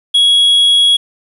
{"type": "tone", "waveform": "triangle", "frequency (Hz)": 3330, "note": "G#7", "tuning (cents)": 4, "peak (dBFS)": -5, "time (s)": [0.14, 0.97], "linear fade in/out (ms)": 10, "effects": ["resampled to 32000 Hz", "7-bit"]}